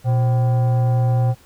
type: tone with frequency modulation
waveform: sine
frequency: 120.8 Hz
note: B2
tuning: 38 cents flat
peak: -12 dBFS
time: 0.04-1.35 s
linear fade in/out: 50 ms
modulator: 649 Hz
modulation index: 0.36
effects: tanh soft clip ceiling -12 dBFS + pink hiss -51 dBFS RMS until 1.45 s